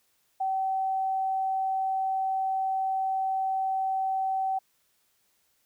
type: tone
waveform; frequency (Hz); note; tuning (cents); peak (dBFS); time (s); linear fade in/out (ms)
sine; 766; G5; -40; -25; 0.4-4.59; 10
effects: white hiss -70 dBFS RMS until 5.65 s